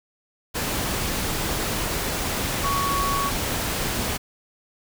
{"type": "tone in noise", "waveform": "sine", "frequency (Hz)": 1118, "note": "C#6", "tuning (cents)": 14, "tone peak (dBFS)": -23, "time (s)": [2.63, 3.3], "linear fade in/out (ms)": 20, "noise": "pink", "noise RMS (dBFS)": -26, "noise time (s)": [0.54, 4.18], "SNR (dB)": 0, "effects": []}